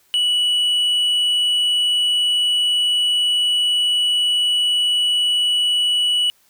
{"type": "tone with hard clipping", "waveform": "sine", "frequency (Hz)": 2946, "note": "F#7", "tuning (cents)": -8, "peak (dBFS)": -16, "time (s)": [0.14, 6.3], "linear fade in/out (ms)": 0, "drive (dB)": 3, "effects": ["white hiss -58 dBFS RMS until 6.49 s"]}